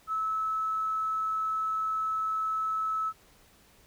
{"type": "tone with tanh clipping", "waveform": "triangle", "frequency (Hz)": 1301, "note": "E6", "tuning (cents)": -23, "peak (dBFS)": -27, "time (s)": [0.07, 3.13], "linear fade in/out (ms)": 50, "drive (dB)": 3, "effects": ["pink hiss -60 dBFS RMS until 3.86 s"]}